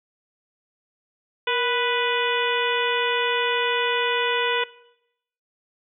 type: harmonic tone with a mistuned harmonic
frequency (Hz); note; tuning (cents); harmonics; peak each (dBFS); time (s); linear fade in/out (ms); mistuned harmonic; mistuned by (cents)
493.9; B4; 0; 1 / 2 / 3 / 4 / 5 / 6 / 7; -26 / -27 / -28 / -30 / -28 / -29 / -31; 1.47-4.64; 5; 1; -70
effects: noise-tail reverb RT60 0.8 s tail -19 dB re dry